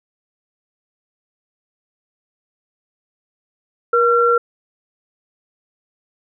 sine tone pair together, 475.2 / 1364.4 Hz, A#4 / F6, +33 / -41 cents, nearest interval octave + tritone, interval 1826 cents, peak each -14 dBFS, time 3.93-4.38 s, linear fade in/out 5 ms, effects none

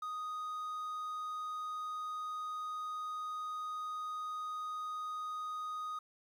triangle tone with quantisation, 1244.5 Hz, D#6, in tune, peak -36 dBFS, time 0.02-5.99 s, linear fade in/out 5 ms, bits 11, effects none

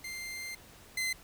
sawtooth tone pair in turn, 2093 / 2059 Hz, C7 / C7, 0 / -28 cents, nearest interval unison, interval 28 cents, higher first, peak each -35 / -27 dBFS, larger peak second, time 0.04-0.55 / 0.97-1.13 s, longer first, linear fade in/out 5 ms, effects pink hiss -55 dBFS RMS until 1.23 s

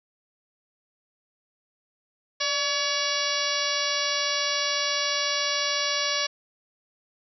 harmonic tone with a mistuned harmonic, 566 Hz, C#5, 36 cents sharp, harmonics 1 / 2 / 3 / 4 / 5 / 6 / 7 / 8 / 9 / 10, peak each -33 / -33 / -33 / -33 / -33 / -33 / -33 / -33 / -33 / -33 dBFS, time 2.4-6.27 s, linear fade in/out 10 ms, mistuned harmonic 1, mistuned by +68 cents, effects none

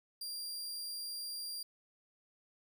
sawtooth tone, 4767 Hz, D8, 25 cents sharp, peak -37 dBFS, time 0.21-1.63 s, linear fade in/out 5 ms, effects none

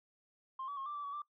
sine tone with pitch steps, 1057 / 1142 / 1081 / 1177 / 1162 / 1131 / 1177 Hz, C6 / D6 / C#6 / D6 / D6 / C#6 / D6, +17 / -49 / -44 / +3 / -19 / +34 / +3 cents, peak -38 dBFS, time 0.59-1.22 s, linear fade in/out 5 ms, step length 90 ms, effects noise-tail reverb RT60 0.1 s tail -20 dB re dry + tanh soft clip ceiling -35 dBFS

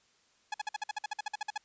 sawtooth tone bursts, 843 Hz, G#5, 26 cents sharp, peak -28 dBFS, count 15, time 0.52-1.578 s, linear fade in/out 5 ms, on 22 ms, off 52 ms, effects white hiss -68 dBFS RMS until 1.64 s + resampled to 16000 Hz

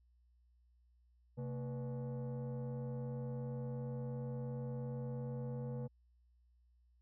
sine tone with frequency modulation, 131.4 Hz, C3, 8 cents sharp, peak -37 dBFS, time 1.37-5.88 s, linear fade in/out 20 ms, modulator 360 Hz, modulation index 0.88, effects tanh soft clip ceiling -37 dBFS + added 60 Hz sine -67 dBFS peak until 7.01 s

